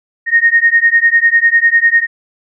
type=beating tone pair; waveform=sine; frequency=1851 / 1861 Hz; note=A#6 / A#6; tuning=-13 / -3 cents; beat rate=10 Hz; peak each=-10 dBFS; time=0.26-2.07 s; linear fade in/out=50 ms; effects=none